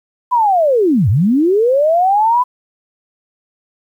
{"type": "linear two-way sweep", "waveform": "sine", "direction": "down then up", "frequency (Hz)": [1013, 87.31, 1013], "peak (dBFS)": -9, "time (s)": [0.31, 2.44], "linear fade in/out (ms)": 20, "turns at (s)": 1.09, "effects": ["8-bit"]}